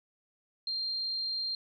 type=tone; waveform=sine; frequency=4186 Hz; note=C8; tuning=in tune; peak=-31 dBFS; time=0.67-1.55 s; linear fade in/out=2 ms; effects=none